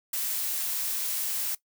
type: noise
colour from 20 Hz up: blue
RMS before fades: -30 dBFS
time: 0.13-1.55 s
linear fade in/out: 5 ms
effects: noise-tail reverb RT60 0.1 s tail -19 dB re dry